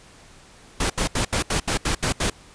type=noise bursts; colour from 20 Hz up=pink; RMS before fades=-22 dBFS; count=9; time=0.8-2.3 s; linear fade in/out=5 ms; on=100 ms; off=75 ms; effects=pink hiss -49 dBFS RMS until 2.54 s + resampled to 22050 Hz